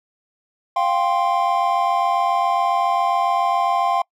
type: chord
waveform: triangle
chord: F suspended second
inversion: none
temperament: just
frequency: 698.5 / 785.8 / 1047.7 Hz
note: F5 / G5 / C6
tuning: 0 / +4 / +2 cents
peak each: -19 dBFS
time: 0.76-4.02 s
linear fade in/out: 5 ms
effects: noise-tail reverb RT60 0.1 s tail -26 dB re dry